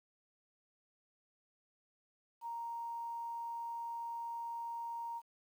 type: tone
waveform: sine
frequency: 932.3 Hz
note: A#5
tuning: in tune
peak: -39 dBFS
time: 2.41-5.22 s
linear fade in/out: 50 ms
effects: 11-bit